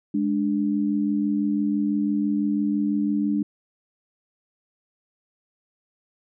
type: tone pair together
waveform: sine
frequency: 207.7 / 293.7 Hz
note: G#3 / D4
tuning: 0 / 0 cents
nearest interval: tritone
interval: 600 cents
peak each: -23 dBFS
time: 0.14-3.43 s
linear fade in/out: 5 ms
effects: none